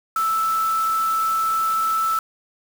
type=tone in noise; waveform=sine; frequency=1318.5 Hz; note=E6; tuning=in tune; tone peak=-18 dBFS; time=0.16-2.19 s; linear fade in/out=2 ms; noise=white; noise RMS=-35 dBFS; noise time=0.16-2.19 s; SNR=+14 dB; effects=none